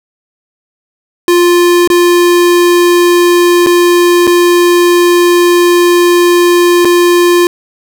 square tone with dropouts, 350 Hz, F4, 4 cents sharp, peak -5 dBFS, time 1.28-7.47 s, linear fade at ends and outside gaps 1 ms, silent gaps 1.875-1.901 / 3.663-3.669 / 4.27-4.275 / 6.848-6.853 s, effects none

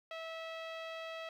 sawtooth tone with low-pass filter, 651 Hz, E5, 22 cents flat, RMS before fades -44 dBFS, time 0.11-1.29 s, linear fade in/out 2 ms, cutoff 3200 Hz, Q 1.9, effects 12-bit

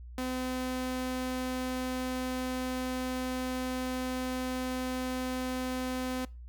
sawtooth tone, 255.3 Hz, C4, 42 cents flat, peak -28 dBFS, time 0.18-6.25 s, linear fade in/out 2 ms, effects noise-tail reverb RT60 0.3 s tail -23 dB re dry + added 60 Hz sine -43 dBFS peak until 6.48 s

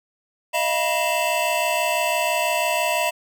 square tone cluster, 622 / 688 / 971 / 2665 Hz, D#5 / F5 / B5 / E7, -1 / -26 / -30 / +18 cents, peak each -26 dBFS, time 0.53-3.11 s, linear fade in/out 20 ms, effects none

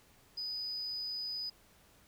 sine tone, 4978 Hz, D#8, in tune, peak -35 dBFS, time 0.37-1.5 s, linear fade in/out 10 ms, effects tanh soft clip ceiling -33 dBFS + pink hiss -64 dBFS RMS until 2.07 s

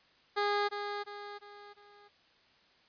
15% pulse tone with echo, 410 Hz, G#4, 22 cents flat, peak -22 dBFS, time 0.36-0.69 s, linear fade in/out 20 ms, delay 350 ms, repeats 4, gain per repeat -7 dB, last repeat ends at 2.09 s, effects white hiss -65 dBFS RMS until 2.88 s + resampled to 11025 Hz

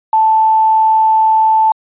sine tone with quantisation, 879 Hz, A5, 2 cents flat, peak -7 dBFS, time 0.13-1.72 s, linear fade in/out 2 ms, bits 6, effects resampled to 8000 Hz

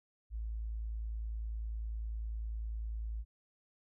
sine tone, 55 Hz, A1, in tune, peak -36 dBFS, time 0.3-3.25 s, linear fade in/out 50 ms, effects none

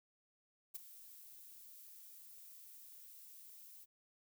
violet noise with ADSR envelope, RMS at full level -42 dBFS, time 0.74-3.86 s, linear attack 17 ms, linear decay 14 ms, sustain -15 dB, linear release 31 ms, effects none

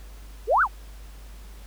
sine exponential two-way sweep, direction up then down, 380 to 1568 to 704 Hz, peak -16 dBFS, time 0.47-0.68 s, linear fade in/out 50 ms, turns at 0.62 s, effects added 50 Hz sine -40 dBFS peak until 1.66 s + pink hiss -52 dBFS RMS until 1.66 s

